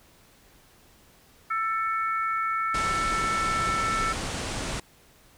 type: harmonic tone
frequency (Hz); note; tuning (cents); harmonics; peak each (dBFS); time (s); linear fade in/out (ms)
443.2; A4; +13; 3 / 4 / 5; -25 / -36 / -34; 1.5-4.13; 10
type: low-pass noise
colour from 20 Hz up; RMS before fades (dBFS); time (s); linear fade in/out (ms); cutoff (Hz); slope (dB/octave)
pink; -32; 2.74-4.8; 5; 9500; 48
effects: pink hiss -57 dBFS RMS until 5.37 s